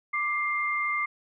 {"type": "tone pair together", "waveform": "sine", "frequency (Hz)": [1180.8, 2104], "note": ["D6", "C7"], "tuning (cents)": [9, 9], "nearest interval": "minor seventh", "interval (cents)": 1000, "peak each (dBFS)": [-29, -27], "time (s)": [0.13, 1.06], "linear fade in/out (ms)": 10, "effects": []}